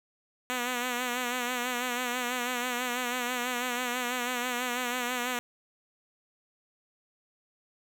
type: tone with vibrato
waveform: 5% pulse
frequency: 246.9 Hz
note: B3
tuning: in tune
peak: -18 dBFS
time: 0.5-5.39 s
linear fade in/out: 0 ms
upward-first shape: sine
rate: 6.1 Hz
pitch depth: 49 cents each way
effects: none